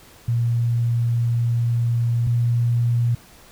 sine tone pair in turn, 118 / 118.89 Hz, A#2 / A#2, +22 / +35 cents, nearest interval unison, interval 13 cents, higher second, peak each -17 / -16 dBFS, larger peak second, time 0.28-2.27 / 2.27-3.15 s, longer first, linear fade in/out 5 ms, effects pink hiss -48 dBFS RMS until 3.51 s

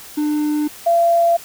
triangle / sine tone pair in turn, 299.6 / 680.8 Hz, D4 / F5, +35 / -44 cents, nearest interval octave + major second, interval 1421 cents, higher second, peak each -14 / -11 dBFS, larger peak second, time 0.17-0.68 / 0.86-1.37 s, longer neither, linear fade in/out 10 ms, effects white hiss -38 dBFS RMS until 1.44 s

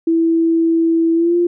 sine tone with pitch glide, 329.6 to 347.6 Hz, E4 to F4, 0 to -8 cents, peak -11 dBFS, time 0.07-1.47 s, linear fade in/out 5 ms, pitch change +92 cents, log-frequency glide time 1.14-1.36 s, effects none

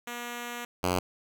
5% pulse tone pair in turn, 240 / 90.42 Hz, B3 / F#2, -49 / -39 cents, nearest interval octave + perfect fourth, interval 1690 cents, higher first, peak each -24 / -14 dBFS, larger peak second, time 0.07-0.65 / 0.83-0.99 s, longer first, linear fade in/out 5 ms, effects none

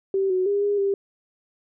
sine tone with pitch steps, 387.8 / 370.3 / 404 / 408.1 / 396 Hz, G4 / F#4 / G#4 / G#4 / G4, -19 / +1 / -48 / -30 / +18 cents, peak -19 dBFS, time 0.14-0.94 s, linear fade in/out 2 ms, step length 160 ms, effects none

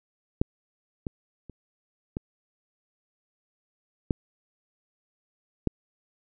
clicks, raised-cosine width 3 ms, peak -8 / -18 / -29 / -17 / -10 / -10 dBFS, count 6, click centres 0.415 / 1.068 / 1.497 / 2.169 / 4.108 / 5.673 s, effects none

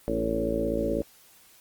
harmonic tone with a mistuned harmonic, 56.2 Hz, A1, 37 cents sharp, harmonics 1 / 2 / 3 / 4 / 5 / 6 / 7 / 8 / 9 / 10, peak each -35 / -41 / -39 / -33 / -34 / -32 / -38 / -31 / -40 / -30 dBFS, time 0.08-1.02 s, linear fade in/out 0 ms, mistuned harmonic 6, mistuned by -23 cents, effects white hiss -56 dBFS RMS until 1.6 s + Opus 32 kbps

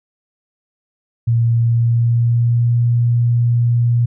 sine tone with pitch glide, 116.54 to 119.13 Hz, A#2 to A#2, 0 to +38 cents, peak -11 dBFS, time 1.27-4.06 s, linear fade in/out 10 ms, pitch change +38 cents, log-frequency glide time 1.57-2.76 s, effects none

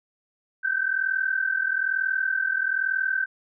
sine tone pair together, 1526.9 / 1568 Hz, G6 / G6, -46 / 0 cents, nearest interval unison, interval 46 cents, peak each -25 dBFS, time 0.63-3.26 s, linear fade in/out 20 ms, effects none

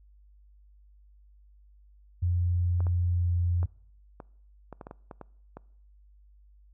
sine tone with pitch glide, 87.9 to 87.19 Hz, F2 to F2, +12 to -2 cents, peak -23 dBFS, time 2.22-3.66 s, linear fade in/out 10 ms, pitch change -14 cents, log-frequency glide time 3.1-3.32 s
clicks, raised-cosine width 1 ms, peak -27 dBFS, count 11, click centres 2.805 / 2.868 / 3.63 / 4.202 / 4.727 / 4.812 / 4.869 / 4.911 / 5.112 / 5.213 / 5.57 s
effects noise-tail reverb RT60 0.7 s tail -24 dB re dry + added 50 Hz sine -54 dBFS peak until 6.73 s

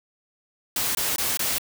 white noise bursts, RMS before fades -25 dBFS, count 4, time 0.76-1.583 s, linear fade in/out 2 ms, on 190 ms, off 21 ms, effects none

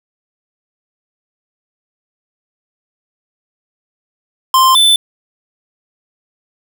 square tone pair in turn, 1046.5 / 3520 Hz, C6 / A7, 0 / 0 cents, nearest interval octave + major sixth, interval 2100 cents, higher second, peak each -7 dBFS, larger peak neither, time 4.54-4.75 / 4.75-4.96 s, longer neither, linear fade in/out 2 ms, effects none

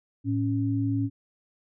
sine tone pair together, 110 / 277.2 Hz, A2 / C#4, 0 / 0 cents, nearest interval octave + major third, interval 1600 cents, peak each -26 dBFS, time 0.24-1.1 s, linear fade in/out 50 ms, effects none

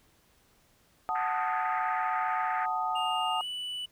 sine chord, D# diminished, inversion first, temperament equal, 740 / 880 / 1244.5 Hz, F#5 / A5 / D#6, 0 / 0 / 0 cents, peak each -32 dBFS, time 1.09-3.41 s, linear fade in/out 0 ms
pink band-pass noise, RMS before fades -38 dBFS, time 1.15-2.66 s, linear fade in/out 5 ms, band 1300 to 2100 Hz, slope 48 dB/octave
triangle tone with pitch glide, 2821 to 2970 Hz, F7 to F#7, +17 to +6 cents, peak -32 dBFS, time 2.95-3.86 s, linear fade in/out 10 ms, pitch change +89 cents, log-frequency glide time 3.39-3.45 s
effects pink hiss -65 dBFS RMS until 3.91 s

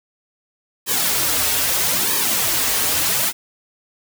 white noise with flanger, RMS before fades -19 dBFS, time 0.86-3.33 s, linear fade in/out 50 ms, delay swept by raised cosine 1.4 to 6 ms, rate 0.78 Hz, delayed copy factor -0.9, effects none

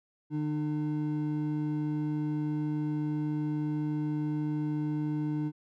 triangle tone pair together, 150.28 / 302.3 Hz, D3 / D#4, +40 / -50 cents, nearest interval octave, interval 1210 cents, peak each -30 / -29 dBFS, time 0.3-5.52 s, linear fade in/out 50 ms, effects none

